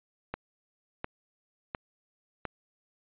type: click train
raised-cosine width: 0.5 ms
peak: -18 dBFS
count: 4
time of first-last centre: 0.34-2.453 s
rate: 1.42 Hz
effects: resampled to 8000 Hz